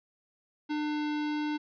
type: tone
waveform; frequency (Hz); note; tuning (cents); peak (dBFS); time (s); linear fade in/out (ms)
square; 299.9; D4; +36; -30; 0.69-1.58; 20
effects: resampled to 11025 Hz